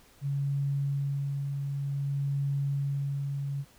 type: tone with tremolo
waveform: sine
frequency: 140 Hz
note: C#3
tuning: 18 cents sharp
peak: -26 dBFS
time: 0.21-3.65 s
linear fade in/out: 50 ms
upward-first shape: sine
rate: 0.54 Hz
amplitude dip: 35%
effects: pink hiss -59 dBFS RMS until 3.78 s